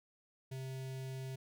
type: tone with notch filter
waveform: square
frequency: 131.8 Hz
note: C3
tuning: 13 cents sharp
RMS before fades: -43 dBFS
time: 0.51-1.36 s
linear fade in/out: 10 ms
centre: 1200 Hz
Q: 1.3
effects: none